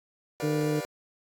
sawtooth chord, G dominant seventh, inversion none, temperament just, 392 / 490 / 588 / 705.6 Hz, G4 / B4 / D5 / F5, 0 / -14 / +2 / +18 cents, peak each -39 / -34 / -33 / -37 dBFS, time 0.4-0.85 s, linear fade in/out 0 ms
harmonic tone, 151.2 Hz, D#3, 49 cents flat, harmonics 1 / 2 / 3, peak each -29 / -29 / -29 dBFS, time 0.42-0.81 s, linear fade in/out 20 ms
effects AAC 64 kbps

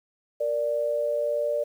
sine tone pair together, 465.7 / 587.3 Hz, A#4 / D5, -2 / 0 cents, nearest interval major third, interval 402 cents, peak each -30 / -24 dBFS, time 0.4-1.64 s, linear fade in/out 10 ms, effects 9-bit

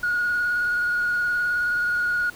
sine tone with vibrato, 1445 Hz, F#6, 41 cents flat, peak -19 dBFS, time 0.03-2.3 s, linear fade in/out 5 ms, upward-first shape square, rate 19 Hz, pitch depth 17 cents each way, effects tanh soft clip ceiling -17 dBFS + pink hiss -45 dBFS RMS until 2.35 s

